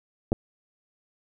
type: clicks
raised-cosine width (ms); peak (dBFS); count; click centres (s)
2; -11; 2; 0.32 / 0.329
effects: none